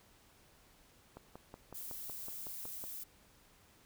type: click train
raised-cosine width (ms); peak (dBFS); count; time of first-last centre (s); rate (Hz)
1; -34; 10; 1.17-2.84; 5.39
type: noise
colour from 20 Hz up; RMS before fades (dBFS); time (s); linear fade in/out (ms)
violet; -45; 1.74-3.04; 10
effects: pink hiss -65 dBFS RMS until 3.85 s